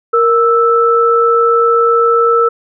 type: tone pair together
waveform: sine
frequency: 466.2 / 1318.5 Hz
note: A#4 / E6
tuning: 0 / 0 cents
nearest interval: octave + tritone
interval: 1800 cents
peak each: -10 dBFS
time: 0.13-2.49 s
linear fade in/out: 10 ms
effects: none